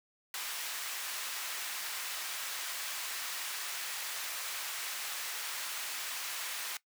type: high-pass noise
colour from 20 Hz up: pink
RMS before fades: -39 dBFS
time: 0.34-6.77 s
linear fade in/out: 2 ms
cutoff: 1400 Hz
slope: 12 dB/octave
effects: noise-tail reverb RT60 0.1 s tail -19 dB re dry